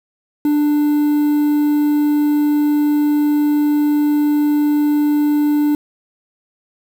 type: tone with quantisation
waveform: triangle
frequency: 295.7 Hz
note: D4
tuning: 12 cents sharp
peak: -10 dBFS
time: 0.45-5.75 s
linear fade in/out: 2 ms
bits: 6
effects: none